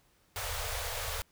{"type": "band-stop noise", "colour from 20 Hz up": "pink", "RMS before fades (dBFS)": -36, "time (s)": [0.36, 1.22], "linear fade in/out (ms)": 0, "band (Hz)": [110, 440], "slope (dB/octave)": 96, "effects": ["pink hiss -68 dBFS RMS until 1.31 s"]}